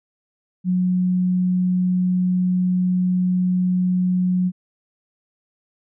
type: tone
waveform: sine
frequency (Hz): 182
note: F#3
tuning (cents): -28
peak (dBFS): -16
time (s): 0.64-4.52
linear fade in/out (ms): 50
effects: none